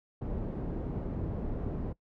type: low-pass noise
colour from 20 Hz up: pink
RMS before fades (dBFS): -35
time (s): 0.21-1.93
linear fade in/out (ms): 10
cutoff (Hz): 440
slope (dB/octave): 12
effects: noise-tail reverb RT60 0.1 s tail -21 dB re dry